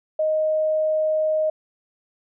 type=tone; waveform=sine; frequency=623 Hz; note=D#5; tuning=2 cents sharp; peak=-18 dBFS; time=0.19-1.5 s; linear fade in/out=5 ms; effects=none